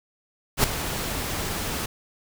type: noise with ADSR envelope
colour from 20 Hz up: pink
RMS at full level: -17 dBFS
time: 0.57-1.86 s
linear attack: 69 ms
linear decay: 4 ms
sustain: -12 dB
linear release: 5 ms
effects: none